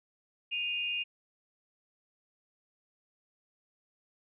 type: tone pair together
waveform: sine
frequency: 2484 / 2814 Hz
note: D#7 / F7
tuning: -3 / +12 cents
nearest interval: major second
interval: 215 cents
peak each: -34 / -33 dBFS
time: 0.51-1.04 s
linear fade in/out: 20 ms
effects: none